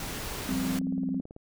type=noise; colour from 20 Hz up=pink; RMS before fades=-36 dBFS; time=0-0.79 s; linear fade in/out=2 ms
type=chord; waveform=sine; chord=F suspended second; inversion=none; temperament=just; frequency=174.61 / 196.44 / 261.9 Hz; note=F3 / G3 / C4; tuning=0 / +4 / +2 cents; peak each=-35 / -33 / -29 dBFS; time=0.48-1.21 s; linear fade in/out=10 ms
type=click train; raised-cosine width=2 ms; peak=-31 dBFS; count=16; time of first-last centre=0.54-1.364 s; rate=18.2 Hz
effects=none